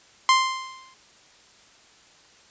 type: tone with exponential decay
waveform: sawtooth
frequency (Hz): 1046.5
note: C6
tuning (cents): 0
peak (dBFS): -9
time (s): 0.29-0.94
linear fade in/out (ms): 1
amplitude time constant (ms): 140
effects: white hiss -54 dBFS RMS until 2.5 s + resampled to 16000 Hz